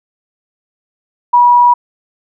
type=tone; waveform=sine; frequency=969 Hz; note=B5; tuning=33 cents flat; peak=-4 dBFS; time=1.33-1.74 s; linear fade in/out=10 ms; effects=none